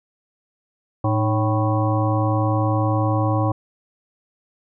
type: harmonic tone with a mistuned harmonic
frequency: 110 Hz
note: A2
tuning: in tune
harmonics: 1 / 3 / 5 / 7 / 9 / 10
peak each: -19 / -24 / -26 / -27 / -29 / -29 dBFS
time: 1.04-3.52 s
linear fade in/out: 5 ms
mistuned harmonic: 3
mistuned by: -110 cents
effects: none